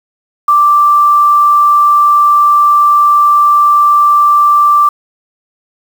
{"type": "tone with quantisation", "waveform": "sine", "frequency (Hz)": 1174.7, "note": "D6", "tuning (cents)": 0, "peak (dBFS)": -4, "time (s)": [0.48, 4.89], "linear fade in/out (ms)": 5, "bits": 5, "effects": []}